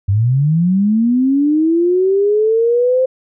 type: linear sweep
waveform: sine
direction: up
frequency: 93.7 to 523.3 Hz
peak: -10 dBFS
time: 0.08-3.06 s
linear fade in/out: 10 ms
effects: none